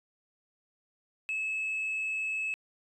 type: tone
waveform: sine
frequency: 2594 Hz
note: E7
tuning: 28 cents flat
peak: -28 dBFS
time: 1.29-2.54 s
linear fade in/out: 0 ms
effects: tanh soft clip ceiling -28 dBFS